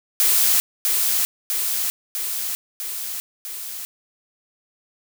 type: noise with echo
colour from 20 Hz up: blue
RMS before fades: -17 dBFS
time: 0.2-0.6 s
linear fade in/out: 0 ms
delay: 650 ms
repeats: 5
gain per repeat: -3 dB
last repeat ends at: 3.85 s
effects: none